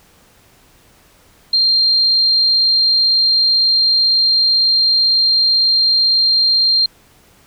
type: tone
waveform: sine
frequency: 4186 Hz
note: C8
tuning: in tune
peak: -10 dBFS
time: 1.53-6.86 s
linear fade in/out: 5 ms
effects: pink hiss -50 dBFS RMS until 7.46 s